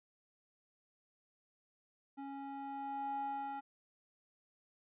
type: tone with band-pass filter sweep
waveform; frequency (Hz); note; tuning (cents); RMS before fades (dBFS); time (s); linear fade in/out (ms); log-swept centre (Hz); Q
square; 276.2; C#4; -6; -42; 2.17-3.61; 20; 560 to 980; 4.7
effects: resampled to 8000 Hz